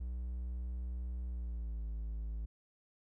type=tone with pitch glide; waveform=triangle; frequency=61.1 to 54.43 Hz; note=B1 to A1; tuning=-18 to -18 cents; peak=-35 dBFS; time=0-2.46 s; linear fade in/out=10 ms; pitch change=-200 cents; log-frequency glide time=1.28-1.86 s; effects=none